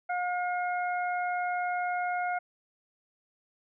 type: harmonic tone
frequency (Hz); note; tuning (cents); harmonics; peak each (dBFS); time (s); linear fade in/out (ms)
716; F5; +43; 1 / 2 / 3; -29 / -35 / -39; 0.09-2.39; 10
effects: none